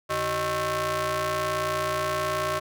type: ring-modulated tone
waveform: sawtooth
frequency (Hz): 235.6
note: A#3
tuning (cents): +19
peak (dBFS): -18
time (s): 0.09-2.6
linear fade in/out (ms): 20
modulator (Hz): 854
effects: none